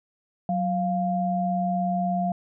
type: tone pair together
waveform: sine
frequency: 185.01 / 698.5 Hz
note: F#3 / F5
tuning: 0 / 0 cents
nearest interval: octave + major seventh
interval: 2300 cents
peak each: -25 dBFS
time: 0.49-2.32 s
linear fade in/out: 2 ms
effects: none